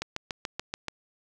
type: click train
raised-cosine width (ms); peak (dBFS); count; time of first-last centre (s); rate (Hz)
0.2; -14; 7; 0.02-0.883; 6.95
effects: none